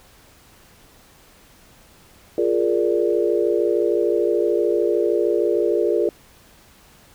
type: chord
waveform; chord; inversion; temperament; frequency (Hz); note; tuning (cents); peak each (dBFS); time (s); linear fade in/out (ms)
sine; Bb dominant seventh; second; equal with one note detuned; 349.2 / 415.3 / 468.6 / 587.3; F4 / Ab4 / Bb4 / D5; 0 / 0 / +9 / 0; -21 / -21 / -22 / -25; 2.38-6.09; 2
effects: pink hiss -51 dBFS RMS until 7.14 s